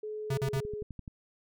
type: tone with pitch glide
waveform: sine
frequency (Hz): 427.2 to 420.3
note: G#4 to G#4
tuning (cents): +49 to +21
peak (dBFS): -35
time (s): 0.03-0.83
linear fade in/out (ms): 5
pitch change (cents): -28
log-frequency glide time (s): 0.44-0.5
type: tone bursts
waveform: square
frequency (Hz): 134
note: C3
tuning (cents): +42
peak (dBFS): -29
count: 3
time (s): 0.3-0.605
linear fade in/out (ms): 5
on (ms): 75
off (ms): 40
type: click train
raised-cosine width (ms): 5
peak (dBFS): -29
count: 8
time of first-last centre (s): 0.48-1.078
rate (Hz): 11.7
effects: none